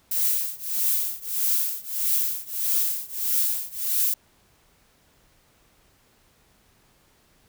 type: noise with tremolo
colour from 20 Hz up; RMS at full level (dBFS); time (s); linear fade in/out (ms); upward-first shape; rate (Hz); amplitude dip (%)
violet; -21; 0.11-4.14; 5; triangle; 1.6; 95
effects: pink hiss -61 dBFS RMS until 7.48 s